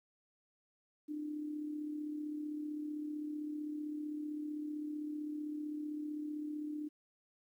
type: tone with amplitude modulation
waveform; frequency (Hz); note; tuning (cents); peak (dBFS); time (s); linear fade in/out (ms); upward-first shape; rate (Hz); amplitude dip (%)
sine; 300; D4; +37; -36; 1.08-6.89; 20; sine; 35.6; 45
effects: 12-bit